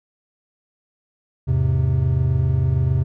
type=chord; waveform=triangle; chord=E augmented; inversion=none; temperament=equal; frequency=82.41 / 103.83 / 130.81 Hz; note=E2 / G#2 / B#2; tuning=0 / 0 / 0 cents; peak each=-19 / -22 / -16 dBFS; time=1.47-3.04 s; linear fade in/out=20 ms; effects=none